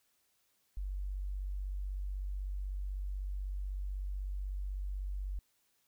sine tone, 48.05 Hz, G1, 34 cents flat, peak -35 dBFS, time 0.77-5.39 s, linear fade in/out 0 ms, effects white hiss -75 dBFS RMS until 5.87 s

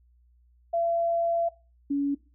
sine tone pair in turn, 677 / 282.3 Hz, E5 / C#4, +46 / +32 cents, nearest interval octave + minor third, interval 1514 cents, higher first, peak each -23 dBFS, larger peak neither, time 0.73-1.49 / 1.9-2.15 s, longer first, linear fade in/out 10 ms, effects noise-tail reverb RT60 0.3 s tail -19 dB re dry + added 60 Hz sine -58 dBFS peak until 2.34 s

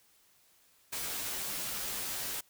white noise with comb filter, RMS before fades -37 dBFS, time 0.92-2.41 s, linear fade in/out 10 ms, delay 12 ms, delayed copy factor -0.9, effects white hiss -66 dBFS RMS until 2.49 s

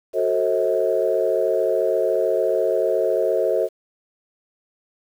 sine chord, F# diminished seventh, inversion none, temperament just, 370 / 444 / 532.8 / 639.4 Hz, F#4 / A4 / C5 / Eb5, 0 / +16 / +31 / +47 cents, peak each -24 / -22 / -22 / -22 dBFS, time 0.13-3.69 s, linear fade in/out 50 ms, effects tanh soft clip ceiling -7 dBFS + 8-bit

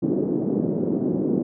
white band-pass noise, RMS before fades -23 dBFS, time 0.02-1.43 s, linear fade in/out 10 ms, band 170 to 360 Hz, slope 24 dB/octave, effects none

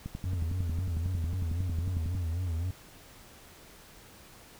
click train, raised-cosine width 5 ms, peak -24 dBFS, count 24, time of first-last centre 0.06-2.151 s, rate 11 Hz
triangle tone with vibrato, 86.4 Hz, F2, 18 cents flat, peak -27 dBFS, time 0.25-2.71 s, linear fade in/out 5 ms, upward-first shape sine, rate 3.8 Hz, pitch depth 120 cents each way
effects pink hiss -53 dBFS RMS until 4.59 s

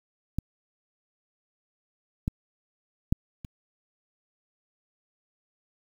clicks, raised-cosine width 5 ms, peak -15 / -14 / -9 / -27 dBFS, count 4, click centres 0.386 / 2.279 / 3.125 / 3.448 s, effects 8-bit

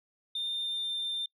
sine tone with pitch glide, 3614 to 3593 Hz, A7 to A7, +46 to +36 cents, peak -29 dBFS, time 0.35-1.26 s, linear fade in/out 5 ms, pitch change -10 cents, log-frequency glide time 0.55-0.94 s, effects noise-tail reverb RT60 0.1 s tail -24 dB re dry + tanh soft clip ceiling -29 dBFS

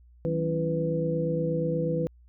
sine tone cluster, 160.3 / 188.7 / 277 / 334.8 / 496 Hz, E3 / F#3 / C#4 / E4 / B4, -48 / +34 / -1 / +27 / +7 cents, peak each -28 / -37 / -37 / -34 / -28 dBFS, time 0.25-2.07 s, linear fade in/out 0 ms, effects added 60 Hz sine -52 dBFS peak until 2.28 s

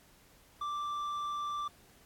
sine tone with tanh clipping, 1174.7 Hz, D6, in tune, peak -35 dBFS, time 0.61-1.68 s, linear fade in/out 5 ms, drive 7 dB, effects pink hiss -62 dBFS RMS until 2.05 s + AAC 64 kbps

